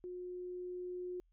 sine tone with level ramp, 360 Hz, F#4, 47 cents flat, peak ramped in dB -42 to -39 dBFS, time 0.04-1.2 s, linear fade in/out 0 ms, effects added 41 Hz sine -68 dBFS peak until 1.32 s

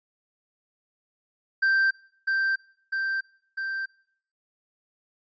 triangle tone with echo, 1568 Hz, G6, in tune, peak -17 dBFS, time 1.62-1.91 s, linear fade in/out 10 ms, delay 650 ms, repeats 3, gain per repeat -3 dB, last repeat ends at 3.86 s, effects noise-tail reverb RT60 0.6 s tail -23 dB re dry + resampled to 16000 Hz

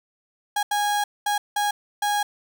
35% pulse tone bursts at uneven times, 825 Hz, G#5, 12 cents flat, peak -19 dBFS, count 5, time 0.56-0.63 / 0.71-1.04 / 1.26-1.38 / 1.56-1.71 / 2.02-2.23 s, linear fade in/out 5 ms, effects none

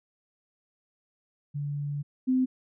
sine tone pair in turn, 144.4 / 257.3 Hz, D3 / C4, -29 / -29 cents, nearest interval minor seventh, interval 1000 cents, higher second, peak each -29 / -21 dBFS, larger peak second, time 1.54-2.03 / 2.27-2.46 s, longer first, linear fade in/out 20 ms, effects none

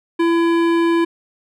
sine tone with hard clipping, 335.9 Hz, E4, 33 cents sharp, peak -15 dBFS, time 0.19-1.05 s, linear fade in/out 10 ms, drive 15 dB, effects none

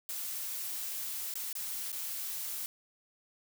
blue noise with dropouts, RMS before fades -38 dBFS, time 0.09-2.66 s, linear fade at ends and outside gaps 0 ms, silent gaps 1.339-1.355 / 1.528-1.553 / 1.918-1.928 s, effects none

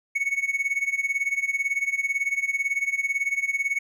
triangle tone with tremolo, 2217 Hz, C#7, in tune, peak -18 dBFS, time 0.15-3.79 s, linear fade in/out 10 ms, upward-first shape sine, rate 18 Hz, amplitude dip 85%, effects none

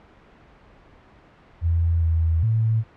sine tone with pitch steps, 83.7 / 81.8 / 111.7 Hz, E2 / E2 / A2, +27 / -13 / +27 cents, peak -17 dBFS, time 1.61-2.84 s, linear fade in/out 50 ms, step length 410 ms, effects pink hiss -51 dBFS RMS until 2.96 s + low-pass 2000 Hz 12 dB/octave

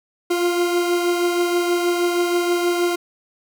40% pulse beating tone pair, 349.2 / 355.5 Hz, F4 / F4, 0 / +31 cents, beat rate 6.3 Hz, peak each -17 / -26 dBFS, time 0.3-2.96 s, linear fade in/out 10 ms, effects none

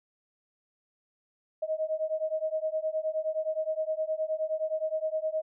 sine beating tone pair, 624 / 633.6 Hz, D#5 / D#5, +5 / +31 cents, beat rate 9.6 Hz, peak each -31 dBFS, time 1.62-5.42 s, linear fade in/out 10 ms, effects none

